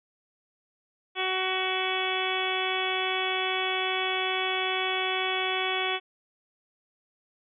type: harmonic tone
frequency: 374.8 Hz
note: F#4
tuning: 22 cents sharp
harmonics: 1 / 2 / 3 / 4 / 5 / 6 / 7 / 8 / 9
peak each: -33 / -33 / -35 / -37 / -38 / -33 / -35 / -37 / -33 dBFS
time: 1.15-6 s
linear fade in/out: 50 ms
effects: none